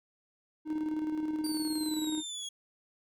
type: tone with tremolo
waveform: triangle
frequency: 309.2 Hz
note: D#4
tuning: 11 cents flat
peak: -27 dBFS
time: 0.65-2.23 s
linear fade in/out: 50 ms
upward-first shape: square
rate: 19 Hz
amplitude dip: 40%
type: exponential sweep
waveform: 25% pulse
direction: down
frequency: 4698 to 3300 Hz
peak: -33 dBFS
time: 1.44-2.49 s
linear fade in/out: 5 ms
effects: none